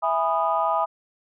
sine chord, E major seventh, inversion none, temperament just, 659.3 / 824.1 / 988.9 / 1236.1 Hz, E5 / G#5 / B5 / D#6, 0 / -14 / +2 / -12 cents, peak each -25 dBFS, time 0.02-0.86 s, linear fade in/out 20 ms, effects tanh soft clip ceiling -9 dBFS

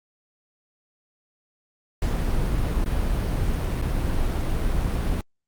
brown noise with dropouts, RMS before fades -23 dBFS, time 2.02-5.21 s, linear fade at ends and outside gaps 2 ms, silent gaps 2.843-2.859 / 3.816-3.822 s, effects Opus 48 kbps

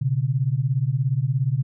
sine beating tone pair, 123.47 / 140.47 Hz, B2 / C#3, 0 / +23 cents, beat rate 17 Hz, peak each -22 dBFS, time 0.01-1.63 s, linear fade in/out 10 ms, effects none

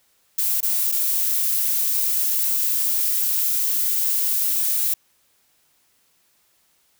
violet noise with dropouts, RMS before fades -21 dBFS, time 0.38-4.94 s, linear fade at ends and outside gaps 5 ms, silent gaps 0.606-0.628 / 0.917-0.922 s, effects white hiss -63 dBFS RMS until 6.99 s

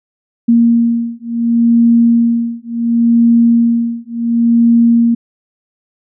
sine beating tone pair, 233.1 / 233.8 Hz, A#3 / A#3, 0 / +5 cents, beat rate 0.7 Hz, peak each -11 dBFS, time 0.48-5.15 s, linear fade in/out 10 ms, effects none

